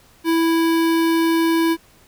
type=tone with notch filter; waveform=square; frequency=329.6 Hz; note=E4; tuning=in tune; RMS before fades=-17 dBFS; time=0.24-1.77 s; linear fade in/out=50 ms; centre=7000 Hz; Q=1.5; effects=pink hiss -52 dBFS RMS until 2.07 s